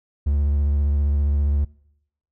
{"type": "tone with vibrato", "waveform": "triangle", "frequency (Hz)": 72, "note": "D2", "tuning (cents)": -34, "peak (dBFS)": -15, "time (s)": [0.26, 1.65], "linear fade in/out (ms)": 10, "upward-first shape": "triangle", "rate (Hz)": 15, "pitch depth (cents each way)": 42, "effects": ["noise-tail reverb RT60 0.8 s tail -24 dB re dry"]}